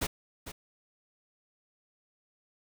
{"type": "noise with echo", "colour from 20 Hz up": "pink", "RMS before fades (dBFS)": -31, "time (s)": [0.01, 0.07], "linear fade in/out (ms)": 10, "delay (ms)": 450, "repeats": 1, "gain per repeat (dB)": -11, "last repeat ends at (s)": 0.52, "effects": []}